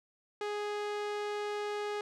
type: tone with low-pass filter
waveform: sawtooth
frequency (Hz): 415.3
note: G#4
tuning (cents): 0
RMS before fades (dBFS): -36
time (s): 0.41-2.01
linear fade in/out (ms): 2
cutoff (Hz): 5400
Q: 0.51
effects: none